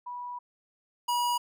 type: tone pair in turn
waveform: sine / square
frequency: 978 / 966.8 Hz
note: B5 / B5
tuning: -17 / -37 cents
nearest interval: unison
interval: 20 cents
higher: first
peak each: -35 / -26 dBFS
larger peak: second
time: 0.06-0.39 / 1.08-1.38 s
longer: first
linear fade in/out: 10 ms
effects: none